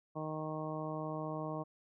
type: harmonic tone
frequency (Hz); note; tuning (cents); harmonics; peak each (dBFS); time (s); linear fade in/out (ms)
155.5; D#3; -1; 1 / 2 / 3 / 4 / 5 / 6 / 7; -42 / -43 / -46 / -43 / -48 / -49 / -46; 0.15-1.64; 20
effects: none